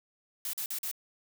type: noise bursts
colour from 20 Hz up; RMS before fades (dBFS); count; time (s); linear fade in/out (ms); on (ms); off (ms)
blue; -35; 4; 0.45-0.914; 2; 83; 44
effects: none